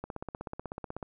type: click train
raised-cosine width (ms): 1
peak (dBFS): -23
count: 17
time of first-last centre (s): 0.04-1.028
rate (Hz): 16.2
effects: none